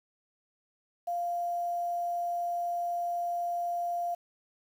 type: tone with quantisation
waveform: sine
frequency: 696 Hz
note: F5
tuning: 6 cents flat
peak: -29 dBFS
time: 1.07-4.15 s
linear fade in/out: 10 ms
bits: 9
effects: none